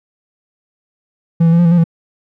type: tone with pitch steps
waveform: triangle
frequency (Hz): 166.8 / 165.1 / 169.1 / 174.1 / 166.8 / 174.8 / 165.6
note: E3 / E3 / E3 / F3 / E3 / F3 / E3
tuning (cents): +21 / +3 / +44 / -5 / +21 / +2 / +8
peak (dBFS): -5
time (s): 1.4-1.841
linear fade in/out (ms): 10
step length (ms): 63
effects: none